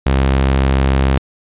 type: tone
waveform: sawtooth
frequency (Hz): 66.9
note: C2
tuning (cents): +39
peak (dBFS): -7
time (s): 0.06-1.18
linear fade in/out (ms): 5
effects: resampled to 8000 Hz